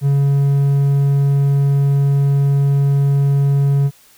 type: tone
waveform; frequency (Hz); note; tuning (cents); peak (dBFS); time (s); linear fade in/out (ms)
triangle; 140; C#3; +18; -9; 0.01-3.91; 50
effects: white hiss -49 dBFS RMS until 4.17 s